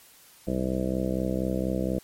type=harmonic tone; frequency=64.2 Hz; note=C2; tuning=32 cents flat; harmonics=1 / 2 / 3 / 4 / 5 / 6 / 7 / 8 / 9 / 10; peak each=-34 / -36 / -29 / -36 / -32 / -39 / -37 / -33 / -38 / -38 dBFS; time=0.47-1.99 s; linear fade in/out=5 ms; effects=white hiss -54 dBFS RMS until 2.03 s + MP3 64 kbps